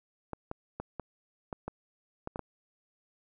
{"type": "clicks", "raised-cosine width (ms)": 1, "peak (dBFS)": -22, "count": 9, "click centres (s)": [0.333, 0.514, 0.8, 0.997, 1.528, 1.68, 2.274, 2.359, 2.393], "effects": []}